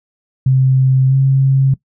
sine tone with pitch glide, 131.5 to 134.73 Hz, C3 to C#3, +9 to -49 cents, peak -8 dBFS, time 0.46-1.74 s, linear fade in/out 5 ms, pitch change +42 cents, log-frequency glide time 1.08-1.14 s, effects noise-tail reverb RT60 0.1 s tail -19 dB re dry

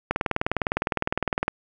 click train, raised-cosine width 0.5 ms, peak -7 dBFS, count 28, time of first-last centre 0.11-1.481 s, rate 19.7 Hz, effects none

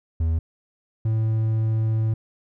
triangle tone pair in turn, 81.2 / 110.69 Hz, E2 / A2, -26 / +11 cents, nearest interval perfect fourth, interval 537 cents, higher second, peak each -17 dBFS, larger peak neither, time 0.2-0.39 / 1.05-2.14 s, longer second, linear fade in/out 5 ms, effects none

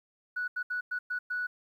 sine tone bursts at uneven times, 1474 Hz, F#6, 7 cents flat, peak -29 dBFS, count 6, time 0.36-0.48 / 0.56-0.63 / 0.7-0.81 / 0.91-0.99 / 1.1-1.19 / 1.3-1.47 s, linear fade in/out 10 ms, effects tanh soft clip ceiling -25 dBFS + 11-bit

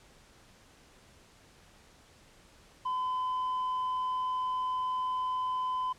sine tone with tanh clipping, 1015 Hz, B5, 47 cents sharp, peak -30 dBFS, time 2.85-5.93 s, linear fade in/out 10 ms, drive 2 dB, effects pink hiss -59 dBFS RMS until 5.98 s + low-pass 9000 Hz 12 dB/octave

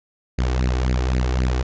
sawtooth tone with flanger, 63 Hz, B1, 35 cents sharp, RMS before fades -20 dBFS, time 0.38-1.63 s, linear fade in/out 10 ms, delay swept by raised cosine 0.43 to 2.73 ms, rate 3.8 Hz, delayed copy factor +0.75, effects resampled to 16000 Hz

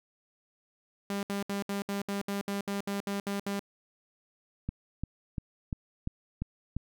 sawtooth tone bursts, 200 Hz, G3, 35 cents sharp, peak -27 dBFS, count 13, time 1.1-3.594 s, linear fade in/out 2 ms, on 130 ms, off 67 ms
click train, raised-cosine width 5 ms, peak -20 dBFS, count 7, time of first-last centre 4.69-6.766 s, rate 2.89 Hz
effects none

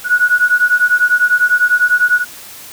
sine beating tone pair, 1459 / 1469 Hz, F#6 / F#6, -25 / -13 cents, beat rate 10 Hz, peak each -12 dBFS, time 0.04-2.25 s, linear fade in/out 50 ms, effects white hiss -34 dBFS RMS until 2.72 s

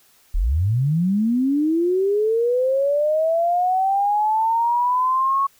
sine linear sweep, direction up, 32 to 1108.7 Hz, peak -16 dBFS, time 0.34-5.47 s, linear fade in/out 10 ms, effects white hiss -56 dBFS RMS until 5.59 s

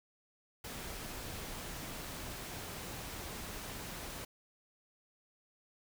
pink noise, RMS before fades -44 dBFS, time 0.64-4.25 s, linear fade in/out 5 ms, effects none

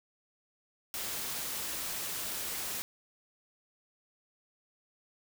white noise, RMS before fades -37 dBFS, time 0.94-2.82 s, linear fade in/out 0 ms, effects none

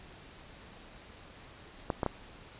clicks, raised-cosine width 1 ms, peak -15 dBFS, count 3, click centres 1.902 / 2.032 / 2.063 s, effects pink hiss -52 dBFS RMS until 2.59 s + resampled to 8000 Hz

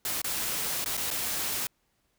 white noise with dropouts, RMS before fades -31 dBFS, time 0.05-1.67 s, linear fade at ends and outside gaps 2 ms, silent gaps 0.217-0.243 / 0.844-0.859 / 0.97-0.975 / 1.105-1.111 s, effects pink hiss -73 dBFS RMS until 2.18 s

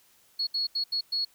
triangle tone bursts at uneven times, 4345 Hz, C#8, 35 cents flat, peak -22 dBFS, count 5, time 0.39-0.47 / 0.54-0.67 / 0.75-0.84 / 0.92-1.01 / 1.12-1.25 s, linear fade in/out 10 ms, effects tanh soft clip ceiling -24 dBFS + white hiss -62 dBFS RMS until 1.34 s

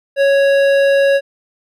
sine tone with hard clipping, 554.4 Hz, C#5, in tune, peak -11 dBFS, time 0.16-1.21 s, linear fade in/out 50 ms, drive 12 dB, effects none

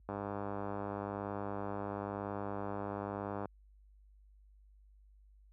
click train, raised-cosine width 1 ms, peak -25 dBFS, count 341, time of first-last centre 0.09-3.456 s, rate 101 Hz, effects added 50 Hz sine -50 dBFS peak until 5.52 s + high-pass 80 Hz 12 dB/octave

